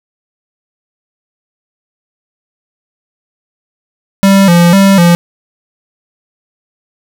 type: tone with vibrato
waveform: square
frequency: 183.7 Hz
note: F#3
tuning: 12 cents flat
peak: -4 dBFS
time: 4.23-5.15 s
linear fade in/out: 0 ms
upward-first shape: square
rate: 2 Hz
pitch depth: 110 cents each way
effects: none